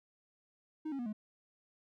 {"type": "tone with pitch steps", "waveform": "triangle", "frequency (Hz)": [311.1, 274, 241.3, 212.5], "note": ["D#4", "C#4", "B3", "G#3"], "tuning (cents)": [0, -20, -40, 40], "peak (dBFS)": -34, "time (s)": [0.85, 1.13], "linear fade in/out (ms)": 10, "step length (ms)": 70, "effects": []}